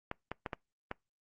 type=clicks; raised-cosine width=0.5 ms; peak=-21 dBFS; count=5; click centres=0.114 / 0.316 / 0.462 / 0.532 / 0.914 s; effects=noise-tail reverb RT60 0.2 s tail -26 dB re dry + Opus 48 kbps